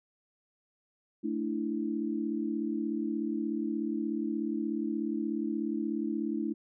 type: chord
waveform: sine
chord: A suspended fourth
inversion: none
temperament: just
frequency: 220 / 293.3 / 330 Hz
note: A3 / D4 / E4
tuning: 0 / -2 / +2 cents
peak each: -34 dBFS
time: 1.23-6.54 s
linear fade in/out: 20 ms
effects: none